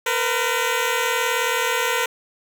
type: tone pair together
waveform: 10% pulse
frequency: 463 / 502 Hz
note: A#4 / B4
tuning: -12 / +28 cents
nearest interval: minor second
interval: 140 cents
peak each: -14 dBFS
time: 0.06-2.06 s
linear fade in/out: 5 ms
effects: none